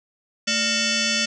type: tone with frequency modulation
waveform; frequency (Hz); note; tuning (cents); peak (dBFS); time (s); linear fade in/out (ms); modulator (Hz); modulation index
sine; 1396.9; F6; 0; -19; 0.47-1.26; 10; 810; 6.4
effects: none